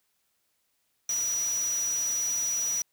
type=tone in noise; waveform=sine; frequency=5840 Hz; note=F#8; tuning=24 cents flat; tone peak=-26 dBFS; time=1.09-2.82 s; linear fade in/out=2 ms; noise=white; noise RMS=-40 dBFS; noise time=1.09-2.82 s; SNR=+11 dB; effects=white hiss -74 dBFS RMS until 2.92 s